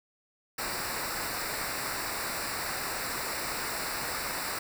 pink noise with comb filter, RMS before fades -34 dBFS, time 0.58-4.59 s, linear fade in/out 5 ms, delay 0.31 ms, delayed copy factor -0.8, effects none

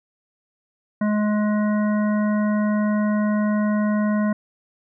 harmonic tone, 210.4 Hz, G#3, 23 cents sharp, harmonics 1 / 3 / 5 / 7 / 9, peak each -18 / -28 / -32 / -35 / -37 dBFS, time 1.01-4.33 s, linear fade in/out 5 ms, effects none

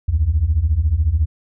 sine beating tone pair, 69.3 / 83.3 Hz, C#2 / E2, 0 / +19 cents, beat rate 14 Hz, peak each -17 / -15 dBFS, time 0.08-1.26 s, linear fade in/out 10 ms, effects tanh soft clip ceiling -7 dBFS

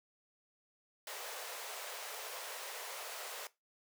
pink high-pass noise, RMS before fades -45 dBFS, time 1.07-3.47 s, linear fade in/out 2 ms, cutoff 450 Hz, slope 48 dB/octave, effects noise-tail reverb RT60 0.2 s tail -18 dB re dry

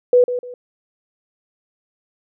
sine tone with echo, 493.2 Hz, B4, 2 cents flat, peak -8 dBFS, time 0.13-0.24 s, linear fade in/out 2 ms, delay 150 ms, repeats 2, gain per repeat -11 dB, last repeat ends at 0.54 s, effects none

